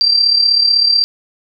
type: tone with amplitude modulation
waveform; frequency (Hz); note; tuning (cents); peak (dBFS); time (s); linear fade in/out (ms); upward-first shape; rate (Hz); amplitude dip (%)
sine; 4707; D8; +3; -6; 0.01-1.04; 0; sine; 36; 60
effects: none